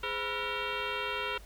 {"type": "tone with frequency modulation", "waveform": "sine", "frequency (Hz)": 880, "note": "A5", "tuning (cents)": 0, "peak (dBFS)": -31, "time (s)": [0.03, 1.38], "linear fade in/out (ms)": 5, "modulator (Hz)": 465, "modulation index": 5.4, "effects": ["added 50 Hz sine -47 dBFS peak until 1.45 s", "pink hiss -56 dBFS RMS until 1.45 s"]}